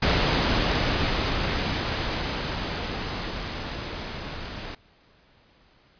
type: noise with level ramp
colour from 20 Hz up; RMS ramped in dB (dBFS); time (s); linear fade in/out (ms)
pink; -21 to -36; 0.02-4.75; 5
effects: pink hiss -59 dBFS RMS until 5.99 s + resampled to 11025 Hz